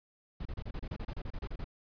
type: noise bursts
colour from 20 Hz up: brown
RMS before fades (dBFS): -38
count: 15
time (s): 0.4-1.644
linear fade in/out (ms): 5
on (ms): 54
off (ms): 31
effects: resampled to 11025 Hz